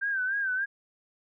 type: tone with vibrato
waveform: sine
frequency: 1568 Hz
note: G6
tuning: in tune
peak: -26 dBFS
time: 0.01-0.66 s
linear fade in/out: 20 ms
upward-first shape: sine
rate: 3.4 Hz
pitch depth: 85 cents each way
effects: none